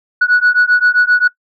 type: beating tone pair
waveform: sine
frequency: 1466 / 1473.6 Hz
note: F#6 / F#6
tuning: -16 / -7 cents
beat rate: 7.6 Hz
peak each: -10 dBFS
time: 0.21-1.28 s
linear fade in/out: 10 ms
effects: noise-tail reverb RT60 0.1 s tail -21 dB re dry + tanh soft clip ceiling -4 dBFS